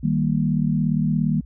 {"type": "chord", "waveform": "sine", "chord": "Eb major", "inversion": "none", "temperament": "equal", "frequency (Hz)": [155.56, 196, 233.1], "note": ["Eb3", "G3", "Bb3"], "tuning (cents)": [0, 0, 0], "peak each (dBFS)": [-21, -23, -23], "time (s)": [0.03, 1.41], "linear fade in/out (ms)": 10, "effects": ["added 60 Hz sine -38 dBFS peak until 1.45 s"]}